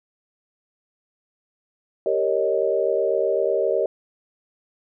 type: chord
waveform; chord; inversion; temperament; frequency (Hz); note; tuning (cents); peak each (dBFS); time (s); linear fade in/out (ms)
sine; Eb dominant seventh; first; equal with one note detuned; 392 / 463.5 / 554.4 / 622.3; G4 / Bb4 / Db5 / Eb5; 0 / -10 / 0 / 0; -24; 2.06-3.86; 2
effects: none